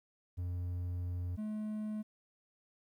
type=tone pair in turn; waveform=triangle; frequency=88.7 / 213.8 Hz; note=F2 / A3; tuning=+27 / -49 cents; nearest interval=octave + minor third; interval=1524 cents; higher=second; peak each=-33 / -34 dBFS; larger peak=first; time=0.37-1.37 / 1.37-2.03 s; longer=first; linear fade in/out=20 ms; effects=12-bit